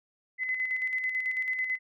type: tone with tremolo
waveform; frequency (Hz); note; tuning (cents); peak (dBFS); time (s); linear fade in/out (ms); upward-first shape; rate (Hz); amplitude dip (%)
sine; 2029; B6; +46; -26; 0.38-1.79; 50; square; 9.1; 45
effects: none